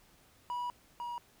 triangle tone pair in turn, 975 / 958.3 Hz, B5 / A#5, -23 / +48 cents, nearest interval unison, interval 29 cents, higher first, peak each -32 / -35 dBFS, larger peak first, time 0.5-0.7 / 1-1.18 s, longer first, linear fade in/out 0 ms, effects pink hiss -64 dBFS RMS until 1.4 s

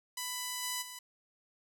5% pulse tone with level steps, 995 Hz, B5, 13 cents sharp, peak -24 / -22 / -32 dBFS, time 0.17-0.99 s, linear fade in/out 5 ms, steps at 0.62 / 0.81 s, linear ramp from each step 20 ms, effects none

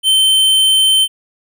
square tone, 3095 Hz, G7, 23 cents flat, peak -9 dBFS, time 0.03-1.08 s, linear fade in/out 50 ms, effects none

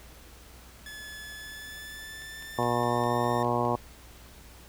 sawtooth tone with pitch glide, 1719 to 1819.1 Hz, A6 to A#6, -41 to -43 cents, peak -37 dBFS, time 0.86-3.43 s, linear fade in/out 2 ms, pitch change +98 cents, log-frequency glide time 1.34-3.31 s
click train, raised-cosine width 0.2 ms, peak -32 dBFS, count 8, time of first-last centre 2.22-3.651 s, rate 4.89 Hz
harmonic tone, 120.4 Hz, B2, 44 cents flat, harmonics 1 / 2 / 3 / 4 / 5 / 6 / 7 / 8 / 9, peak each -33 / -33 / -33 / -33 / -33 / -33 / -33 / -33 / -33 dBFS, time 2.58-3.76 s, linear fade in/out 5 ms
effects added 60 Hz sine -52 dBFS peak until 4.68 s + pink hiss -52 dBFS RMS until 4.68 s

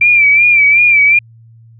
sine tone with vibrato, 2350 Hz, D7, 1 cent sharp, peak -5 dBFS, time 0.01-1.19 s, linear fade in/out 5 ms, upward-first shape sine, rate 2.7 Hz, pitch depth 65 cents each way, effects added 114 Hz sine -38 dBFS peak until 1.79 s

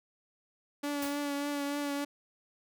sawtooth tone with vibrato, 286.4 Hz, D4, 43 cents flat, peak -28 dBFS, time 0.83-2.05 s, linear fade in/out 10 ms, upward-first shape triangle, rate 3.4 Hz, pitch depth 27 cents each way
white noise with exponential decay, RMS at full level -37 dBFS, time 1.02-1.29 s, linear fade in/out 5 ms, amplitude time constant 58 ms
effects none

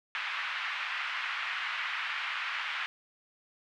white band-pass noise, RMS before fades -35 dBFS, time 0.15-2.86 s, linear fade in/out 0 ms, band 1100 to 2700 Hz, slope 24 dB/octave, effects none

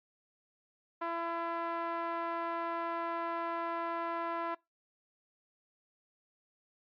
5% pulse tone with low-pass filter, 336.2 Hz, E4, 34 cents sharp, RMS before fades -36 dBFS, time 1.01-4.55 s, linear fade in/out 10 ms, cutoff 1100 Hz, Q 1.8, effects noise-tail reverb RT60 0.2 s tail -23 dB re dry + MP3 48 kbps

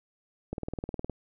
click train, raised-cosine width 2 ms, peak -20 dBFS, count 12, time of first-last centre 0.53-1.097 s, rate 19.4 Hz, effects none

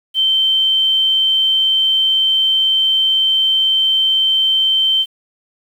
sine tone, 3109 Hz, G7, 15 cents flat, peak -11 dBFS, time 0.14-5.06 s, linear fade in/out 50 ms, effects 7-bit

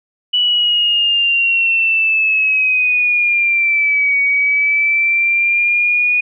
sine linear two-way sweep, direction down then up, 2960 to 2247 to 2465 Hz, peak -11 dBFS, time 0.33-6.21 s, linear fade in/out 10 ms, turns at 4.19 s, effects none

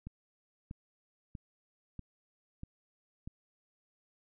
click train, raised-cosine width 5 ms, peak -30 dBFS, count 6, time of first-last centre 0.07-3.275 s, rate 1.56 Hz, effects none

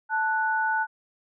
sine tone pair together, 878.8 / 1478 Hz, A5 / F#6, -2 / -2 cents, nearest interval major sixth, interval 900 cents, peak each -25 dBFS, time 0.09-0.87 s, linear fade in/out 50 ms, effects none

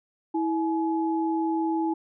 sine tone pair together, 325.8 / 848.4 Hz, E4 / G#5, -20 / +37 cents, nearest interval octave + perfect fourth, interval 1657 cents, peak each -24 / -29 dBFS, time 0.34-1.94 s, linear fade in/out 10 ms, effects none

